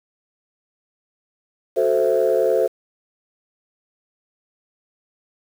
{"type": "chord", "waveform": "sine", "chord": "F# half-diminished seventh", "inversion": "none", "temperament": "equal", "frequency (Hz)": [370, 440, 523.3, 659.3], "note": ["F#4", "A4", "C5", "E5"], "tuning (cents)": [0, 0, 0, 0], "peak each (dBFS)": [-22, -19, -18, -22], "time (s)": [1.76, 2.68], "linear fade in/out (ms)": 20, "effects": ["tanh soft clip ceiling -8 dBFS", "7-bit"]}